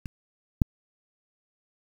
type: clicks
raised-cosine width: 5 ms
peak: -23 / -6 dBFS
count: 2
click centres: 0.058 / 0.618 s
effects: 7-bit